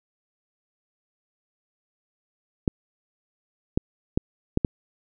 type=clicks; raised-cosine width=3 ms; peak=-7 dBFS; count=5; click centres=2.678 / 3.775 / 4.175 / 4.574 / 4.648 s; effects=none